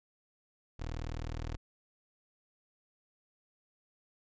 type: tone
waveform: 20% pulse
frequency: 39.74 Hz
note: D#1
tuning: 37 cents sharp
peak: -32 dBFS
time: 0.79-1.57 s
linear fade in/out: 10 ms
effects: resampled to 16000 Hz